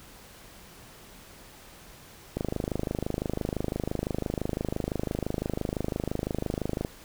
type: click train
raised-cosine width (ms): 2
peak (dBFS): -15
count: 117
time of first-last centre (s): 2.37-6.849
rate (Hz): 25.9
effects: pink hiss -50 dBFS RMS until 7.04 s